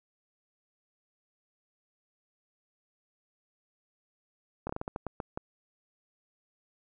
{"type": "slowing click train", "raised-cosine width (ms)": 1, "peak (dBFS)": -20, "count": 10, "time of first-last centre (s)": [4.67, 5.375], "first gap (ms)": 24, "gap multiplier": 1.28, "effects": []}